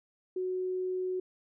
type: tone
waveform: sine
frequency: 369.2 Hz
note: F#4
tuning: 4 cents flat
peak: -30 dBFS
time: 0.36-1.2 s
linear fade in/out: 5 ms
effects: none